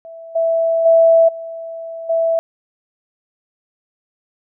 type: tone with level steps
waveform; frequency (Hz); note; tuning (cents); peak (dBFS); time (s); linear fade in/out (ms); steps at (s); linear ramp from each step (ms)
sine; 659.3; E5; 0; -32 / -13 / -7 / -26 / -13; 0.05-2.39; 0; 0.35 / 0.85 / 1.28 / 2.09; 10
effects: none